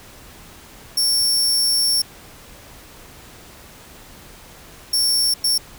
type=tone bursts at uneven times; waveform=sawtooth; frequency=5460 Hz; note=F8; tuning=40 cents flat; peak=-13 dBFS; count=3; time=0.97-2.02 / 4.93-5.34 / 5.44-5.58 s; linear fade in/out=5 ms; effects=pink hiss -43 dBFS RMS until 5.78 s